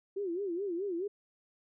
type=tone with vibrato; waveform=sine; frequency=370 Hz; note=F#4; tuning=in tune; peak=-32 dBFS; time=0.16-1.08 s; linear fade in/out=10 ms; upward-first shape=sine; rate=4.7 Hz; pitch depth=180 cents each way; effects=none